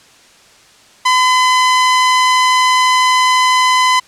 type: tone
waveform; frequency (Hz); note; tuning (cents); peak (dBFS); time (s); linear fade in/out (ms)
sawtooth; 1014; B5; +45; -5; 1.05-4; 10
effects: white hiss -45 dBFS RMS until 4.07 s + low-pass 7000 Hz 12 dB/octave